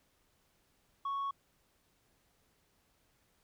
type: tone with tanh clipping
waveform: sine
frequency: 1108.7 Hz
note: C#6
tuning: in tune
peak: -34 dBFS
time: 1.05-1.31 s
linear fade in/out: 5 ms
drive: 1 dB
effects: pink hiss -73 dBFS RMS until 3.43 s